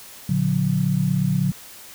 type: chord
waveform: sine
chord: Bb augmented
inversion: none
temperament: just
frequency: 116.54 / 145.68 / 182.1 Hz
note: Bb2 / D3 / F#3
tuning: 0 / -14 / -27 cents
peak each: -26 / -21 / -21 dBFS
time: 0.29-1.52 s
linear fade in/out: 5 ms
effects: white hiss -42 dBFS RMS until 1.94 s